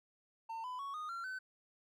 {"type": "tone with pitch steps", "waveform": "triangle", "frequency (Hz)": [904, 1003.1, 1113, 1234.9, 1370.2, 1520.3], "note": ["A5", "B5", "C#6", "D#6", "F6", "F#6"], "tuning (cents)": [47, 27, 7, -13, -33, 47], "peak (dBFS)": -38, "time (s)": [0.49, 1.39], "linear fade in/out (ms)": 10, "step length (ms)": 150, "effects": ["MP3 96 kbps"]}